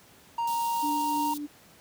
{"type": "tone", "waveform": "triangle", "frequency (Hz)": 932.3, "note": "A#5", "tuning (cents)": 0, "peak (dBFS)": -24, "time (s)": [0.38, 1.34], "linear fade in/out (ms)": 5}
{"type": "band-stop noise", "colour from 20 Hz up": "white", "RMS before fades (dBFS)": -40, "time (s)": [0.47, 1.38], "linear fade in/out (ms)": 5, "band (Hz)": [360, 3100], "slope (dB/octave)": 48}
{"type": "tone with tremolo", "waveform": "sine", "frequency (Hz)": 293.7, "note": "D4", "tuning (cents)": 0, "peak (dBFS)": -29, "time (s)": [0.82, 1.47], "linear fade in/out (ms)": 20, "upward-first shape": "triangle", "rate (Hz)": 3.2, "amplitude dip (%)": 45}
{"effects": ["pink hiss -55 dBFS RMS until 1.8 s", "high-pass 100 Hz 12 dB/octave"]}